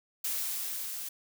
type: noise with level ramp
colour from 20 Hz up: blue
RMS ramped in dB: -32 to -39 dBFS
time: 0.24-1.09 s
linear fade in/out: 5 ms
effects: none